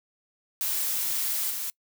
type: noise with level steps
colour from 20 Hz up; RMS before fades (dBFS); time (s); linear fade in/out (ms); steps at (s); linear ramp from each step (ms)
blue; -28 / -32; 0.61-1.7; 0; 1.5; 10
effects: noise-tail reverb RT60 0.1 s tail -26 dB re dry